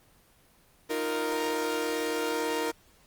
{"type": "chord", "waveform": "sawtooth", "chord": "Eb suspended second", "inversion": "none", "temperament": "equal", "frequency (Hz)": [311.1, 349.2, 466.2], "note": ["Eb4", "F4", "Bb4"], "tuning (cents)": [0, 0, 0], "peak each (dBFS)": [-30, -32, -26], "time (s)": [0.89, 2.72], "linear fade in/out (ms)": 20, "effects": ["pink hiss -61 dBFS RMS until 3.06 s", "Opus 24 kbps"]}